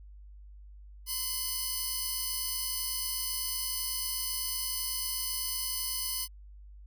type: tone cluster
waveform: 5% pulse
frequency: 1030 / 2974 / 4447 / 5080 Hz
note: C6 / F#7 / C#8 / D#8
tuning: -28 / +8 / +5 / +35 cents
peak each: -30 dBFS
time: 1.06-6.28 s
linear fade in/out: 50 ms
effects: added 50 Hz sine -47 dBFS peak until 6.86 s